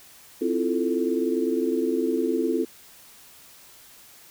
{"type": "chord", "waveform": "sine", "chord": "F major seventh", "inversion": "second", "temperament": "equal", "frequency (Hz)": [261.6, 329.6, 349.2, 440], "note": ["C4", "E4", "F4", "A4"], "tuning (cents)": [0, 0, 0, 0], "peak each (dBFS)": -27, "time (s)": [0.41, 2.65], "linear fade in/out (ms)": 10, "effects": ["white hiss -50 dBFS RMS until 4.3 s"]}